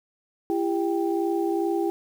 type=tone cluster; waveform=sine; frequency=337.2 / 399.7 / 788 Hz; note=E4 / G4 / G5; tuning=+39 / +34 / +9 cents; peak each=-24 / -27 / -31 dBFS; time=0.5-1.9 s; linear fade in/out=0 ms; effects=8-bit